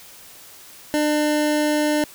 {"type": "tone", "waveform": "25% pulse", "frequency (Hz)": 300, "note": "D4", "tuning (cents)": 37, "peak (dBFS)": -14, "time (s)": [0.94, 2.04], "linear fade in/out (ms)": 0, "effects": ["white hiss -44 dBFS RMS until 2.14 s"]}